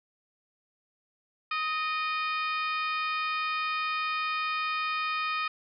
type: harmonic tone with a mistuned harmonic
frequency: 615 Hz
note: D#5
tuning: 20 cents flat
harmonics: 2 / 3 / 4 / 5 / 6 / 7 / 8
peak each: -30 / -38 / -33 / -43 / -43 / -46 / -45 dBFS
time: 1.51-5.48 s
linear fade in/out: 5 ms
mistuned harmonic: 2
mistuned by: +35 cents
effects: none